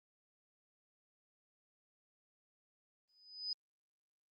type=tone with exponential growth; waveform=sine; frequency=4998 Hz; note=D#8; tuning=7 cents sharp; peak=-34 dBFS; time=3.09-3.53 s; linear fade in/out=2 ms; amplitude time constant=95 ms; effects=Opus 32 kbps